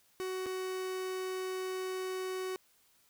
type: tone with dropouts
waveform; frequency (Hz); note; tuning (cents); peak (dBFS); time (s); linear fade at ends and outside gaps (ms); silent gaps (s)
45% pulse; 373.4; F#4; +16; -35; 0.2-2.56; 0; 0.46-0.465
effects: white hiss -68 dBFS RMS until 3.09 s